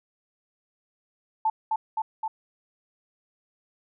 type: tone with echo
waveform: sine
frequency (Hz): 880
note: A5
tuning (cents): 0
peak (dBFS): -20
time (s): 1.45-1.5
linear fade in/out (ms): 5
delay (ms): 260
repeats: 3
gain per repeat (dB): -2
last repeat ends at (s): 2.28
effects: none